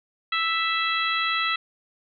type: harmonic tone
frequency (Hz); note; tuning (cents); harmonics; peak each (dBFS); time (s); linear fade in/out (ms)
659.3; E5; 0; 2 / 3 / 4 / 5 / 6; -26 / -28 / -29 / -30 / -31; 0.32-1.56; 5
effects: none